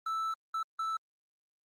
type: tone bursts at uneven times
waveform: triangle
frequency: 1318.5 Hz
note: E6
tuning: in tune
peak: -29 dBFS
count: 3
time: 0.06-0.34 / 0.54-0.63 / 0.79-0.97 s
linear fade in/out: 5 ms
effects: Opus 24 kbps